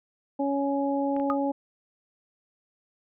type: harmonic tone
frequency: 278.9 Hz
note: C#4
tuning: 11 cents sharp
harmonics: 1 / 2 / 3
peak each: -26 / -29 / -31 dBFS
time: 0.39-1.52 s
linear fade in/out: 10 ms
type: clicks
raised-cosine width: 0.5 ms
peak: -28 dBFS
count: 2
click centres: 1.165 / 1.199 s
type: tone with exponential decay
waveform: sine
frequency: 1235 Hz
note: D#6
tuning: 13 cents flat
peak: -20 dBFS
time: 1.3-1.38 s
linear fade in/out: 0 ms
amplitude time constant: 17 ms
effects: none